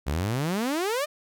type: exponential sweep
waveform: sawtooth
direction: up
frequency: 64.8 to 622.3 Hz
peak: -21 dBFS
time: 0.06-1.06 s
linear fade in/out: 20 ms
effects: none